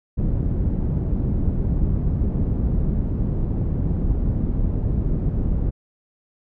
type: low-pass noise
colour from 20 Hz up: pink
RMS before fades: -21 dBFS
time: 0.17-5.71 s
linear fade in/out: 20 ms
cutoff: 210 Hz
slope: 12 dB/octave
effects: none